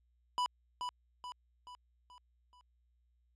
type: tone with echo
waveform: square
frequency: 990 Hz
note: B5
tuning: 4 cents sharp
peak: -31 dBFS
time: 0.38-0.46 s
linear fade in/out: 0 ms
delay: 430 ms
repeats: 5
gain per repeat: -6 dB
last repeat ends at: 2.61 s
effects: added 60 Hz sine -70 dBFS peak until 3.35 s + low-pass 6000 Hz 12 dB/octave